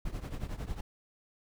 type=noise with tremolo; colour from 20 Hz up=brown; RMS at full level=-34 dBFS; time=0.05-0.81 s; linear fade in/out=5 ms; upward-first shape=triangle; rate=11 Hz; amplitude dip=85%; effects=none